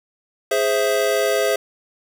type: chord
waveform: square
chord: Ab augmented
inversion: none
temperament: equal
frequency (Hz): 415.3 / 523.3 / 659.3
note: Ab4 / C5 / E5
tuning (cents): 0 / 0 / 0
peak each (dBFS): -22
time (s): 0.51-1.56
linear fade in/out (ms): 5
effects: 7-bit